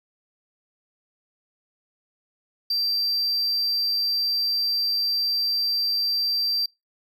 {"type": "tone", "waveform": "triangle", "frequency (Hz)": 4699, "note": "D8", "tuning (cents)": 0, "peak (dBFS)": -20, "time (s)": [2.7, 6.66], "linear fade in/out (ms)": 5, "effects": ["noise-tail reverb RT60 0.2 s tail -24 dB re dry"]}